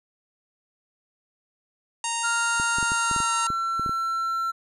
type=harmonic tone; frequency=929 Hz; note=A#5; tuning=6 cents flat; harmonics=1 / 2 / 3 / 4 / 5 / 6 / 7 / 8 / 9 / 10; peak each=-29 / -39 / -33 / -39 / -39 / -44 / -33 / -35 / -42 / -35 dBFS; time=2.04-3.47 s; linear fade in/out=2 ms
type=tone with pitch glide; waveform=triangle; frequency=1396.9 to 1350.1 Hz; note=F6 to E6; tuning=0 to +41 cents; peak=-22 dBFS; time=2.23-4.52 s; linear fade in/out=20 ms; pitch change=-59 cents; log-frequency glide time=2.88-3.33 s
type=clicks; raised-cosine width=3 ms; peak=-21 dBFS; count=11; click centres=2.599 / 2.785 / 2.828 / 2.919 / 3.113 / 3.163 / 3.203 / 3.503 / 3.796 / 3.862 / 3.894 s
effects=none